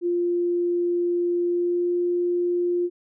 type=tone with pitch glide; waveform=sine; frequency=349.2 to 351.6 Hz; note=F4 to F4; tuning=0 to +12 cents; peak=-20 dBFS; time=0.01-2.9 s; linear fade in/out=50 ms; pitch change=+12 cents; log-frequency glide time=1.42-1.94 s; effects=none